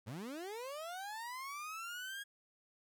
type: linear sweep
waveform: 30% pulse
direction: up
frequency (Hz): 93.8 to 1650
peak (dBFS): -40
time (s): 0.06-2.24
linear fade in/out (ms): 20
effects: none